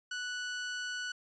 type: tone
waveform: sawtooth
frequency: 1480 Hz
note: F#6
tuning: in tune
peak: -32 dBFS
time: 0.11-1.12 s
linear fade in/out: 5 ms
effects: resampled to 16000 Hz